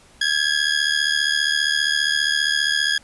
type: ring-modulated tone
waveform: 20% pulse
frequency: 1661.2 Hz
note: G#6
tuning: in tune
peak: -10 dBFS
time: 0.21-2.98 s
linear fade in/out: 5 ms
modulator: 37.5 Hz
effects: pink hiss -51 dBFS RMS until 3.03 s + resampled to 24000 Hz